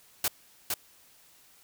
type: noise with echo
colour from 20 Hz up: white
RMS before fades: -27 dBFS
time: 0.24-0.28 s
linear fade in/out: 2 ms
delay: 460 ms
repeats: 1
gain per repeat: -3 dB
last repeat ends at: 0.74 s
effects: white hiss -59 dBFS RMS until 1.63 s